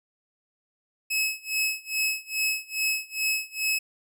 sawtooth tone with tremolo, 2577 Hz, E7, 40 cents flat, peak -19 dBFS, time 1.1-3.79 s, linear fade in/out 10 ms, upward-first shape sine, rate 2.4 Hz, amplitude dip 95%, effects none

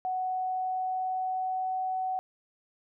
sine tone with pitch glide, 743 to 749.5 Hz, F#5 to F#5, +7 to +22 cents, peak -28 dBFS, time 0.05-2.19 s, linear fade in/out 0 ms, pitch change +15 cents, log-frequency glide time 0.16-1.78 s, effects none

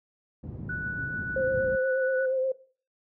pink low-pass noise, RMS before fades -33 dBFS, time 0.43-1.76 s, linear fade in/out 10 ms, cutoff 200 Hz, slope 12 dB/octave
sine tone with tremolo, 1480 Hz, F#6, in tune, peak -30 dBFS, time 0.69-2.26 s, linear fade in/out 5 ms, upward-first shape sine, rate 6.8 Hz, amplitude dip 30%
sine tone with vibrato, 523.3 Hz, C5, in tune, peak -24 dBFS, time 1.36-2.52 s, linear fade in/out 5 ms, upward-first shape triangle, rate 8.4 Hz, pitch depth 36 cents each way
effects noise-tail reverb RT60 0.4 s tail -17 dB re dry + high-pass 100 Hz 12 dB/octave

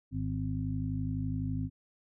harmonic tone, 51.91 Hz, G#1, in tune, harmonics 1 / 2 / 3 / 5, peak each -40 / -34 / -37 / -36 dBFS, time 0.11-1.7 s, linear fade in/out 50 ms, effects none

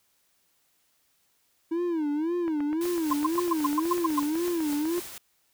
triangle tone with vibrato, 320 Hz, D#4, 49 cents sharp, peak -23 dBFS, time 1.71-5 s, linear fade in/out 10 ms, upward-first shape sine, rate 1.9 Hz, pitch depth 170 cents each way
click train, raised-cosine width 0.5 ms, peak -25 dBFS, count 21, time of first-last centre 2.48-4.98 s, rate 8 Hz
white noise with tremolo, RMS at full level -38 dBFS, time 2.81-5.18 s, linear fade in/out 2 ms, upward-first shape triangle, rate 3.8 Hz, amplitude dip 45%
sine tone bursts, 1046.5 Hz, C6, in tune, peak -21 dBFS, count 9, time 3.11-4.197 s, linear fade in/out 5 ms, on 23 ms, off 110 ms
effects white hiss -69 dBFS RMS until 5.53 s

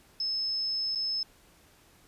sine tone with dropouts, 5210 Hz, E8, 21 cents flat, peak -28 dBFS, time 0.2-1.23 s, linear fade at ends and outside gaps 2 ms, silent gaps 0.95-0.956 s, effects pink hiss -60 dBFS RMS until 2.07 s + resampled to 32000 Hz

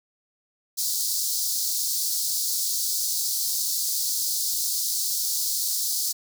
pink high-pass noise, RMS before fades -26 dBFS, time 0.77-6.13 s, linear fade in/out 20 ms, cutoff 4300 Hz, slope 48 dB/octave, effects none

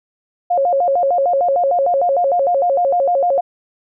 sine tone with vibrato, 623 Hz, D#5, 2 cents sharp, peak -12 dBFS, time 0.5-3.41 s, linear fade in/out 10 ms, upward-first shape square, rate 6.6 Hz, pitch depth 220 cents each way, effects none

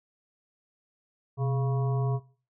harmonic tone with a mistuned harmonic, 138.59 Hz, C#3, in tune, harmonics 1 / 3 / 5 / 7 / 8, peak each -25 / -35 / -39 / -42 / -43 dBFS, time 1.37-2.2 s, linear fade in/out 50 ms, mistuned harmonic 1, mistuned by -140 cents, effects noise-tail reverb RT60 0.4 s tail -19 dB re dry

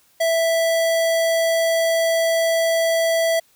square tone, 659.3 Hz, E5, in tune, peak -17 dBFS, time 0.2-3.4 s, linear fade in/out 10 ms, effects white hiss -58 dBFS RMS until 3.55 s

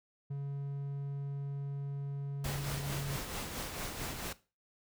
triangle tone, 140.2 Hz, C#3, 20 cents sharp, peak -33 dBFS, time 0.3-3.17 s, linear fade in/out 10 ms
pink noise with tremolo, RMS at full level -38 dBFS, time 2.44-4.33 s, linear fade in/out 5 ms, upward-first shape triangle, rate 4.5 Hz, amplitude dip 50%
effects noise-tail reverb RT60 0.3 s tail -17 dB re dry

